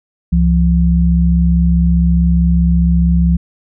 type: tone pair together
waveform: sine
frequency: 67.07 / 171.8 Hz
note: C2 / F3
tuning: +43 / -28 cents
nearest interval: octave + major third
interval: 1629 cents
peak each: -11 dBFS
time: 0.32-3.37 s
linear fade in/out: 10 ms
effects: none